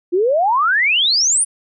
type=exponential sweep; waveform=sine; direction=up; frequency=336.5 to 9860 Hz; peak=-12 dBFS; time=0.12-1.45 s; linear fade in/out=20 ms; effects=none